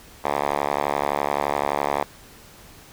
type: tone with band-pass filter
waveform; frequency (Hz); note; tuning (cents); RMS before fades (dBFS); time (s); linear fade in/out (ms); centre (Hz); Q
5% pulse; 71.7; D2; -41; -24; 0.24-2.04; 5; 980; 1.3
effects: pink hiss -47 dBFS RMS until 2.92 s